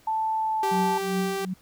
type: tone with pitch glide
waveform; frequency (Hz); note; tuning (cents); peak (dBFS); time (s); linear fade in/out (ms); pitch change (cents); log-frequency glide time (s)
sine; 880 to 872.9; A5 to A5; 0 to -14; -23; 0.07-0.98; 5; -14; 0.37-0.62
type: tone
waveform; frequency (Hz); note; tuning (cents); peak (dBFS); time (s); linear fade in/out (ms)
sawtooth; 390.3; G4; -8; -23; 0.63-1.45; 2
type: tone with tremolo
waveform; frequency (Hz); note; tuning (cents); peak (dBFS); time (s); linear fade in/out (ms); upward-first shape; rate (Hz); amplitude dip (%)
sine; 185; F#3; 0; -23; 0.71-1.54; 10; triangle; 2.6; 100
effects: pink hiss -58 dBFS RMS until 1.61 s